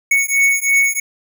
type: beating tone pair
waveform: square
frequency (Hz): 2217 / 2220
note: C#7 / C#7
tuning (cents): 0 / +2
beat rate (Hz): 3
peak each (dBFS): -16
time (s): 0.11-1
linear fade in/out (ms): 5
effects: none